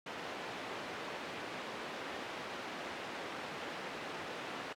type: band-pass noise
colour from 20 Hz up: pink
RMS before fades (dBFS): -44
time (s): 0.06-4.73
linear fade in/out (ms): 5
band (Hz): 320 to 2900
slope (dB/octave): 12
effects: AAC 64 kbps